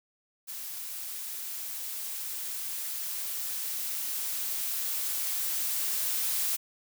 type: noise with level ramp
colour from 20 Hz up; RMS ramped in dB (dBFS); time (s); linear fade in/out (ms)
blue; -39 to -29; 0.47-6.57; 20
effects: none